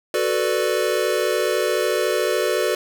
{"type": "chord", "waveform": "square", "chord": "B minor seventh", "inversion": "second", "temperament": "equal", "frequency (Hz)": [370, 440, 493.9, 587.3], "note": ["F#4", "A4", "B4", "D5"], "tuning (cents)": [0, 0, 0, 0], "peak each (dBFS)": -25, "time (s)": [0.14, 2.75], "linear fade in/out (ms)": 2, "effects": []}